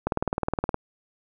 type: click train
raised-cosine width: 1 ms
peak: -10 dBFS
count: 14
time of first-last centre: 0.07-0.744 s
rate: 19.3 Hz
effects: none